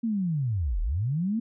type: linear two-way sweep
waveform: sine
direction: down then up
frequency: 235.9 to 35.11 to 235.9 Hz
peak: -24 dBFS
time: 0.03-1.4 s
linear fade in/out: 10 ms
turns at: 0.81 s
effects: none